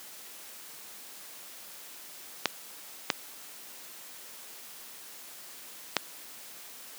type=clicks; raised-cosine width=0.2 ms; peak=-5 dBFS; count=3; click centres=2.457 / 3.102 / 5.967 s; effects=white hiss -47 dBFS RMS until 6.98 s + high-pass 200 Hz 12 dB/octave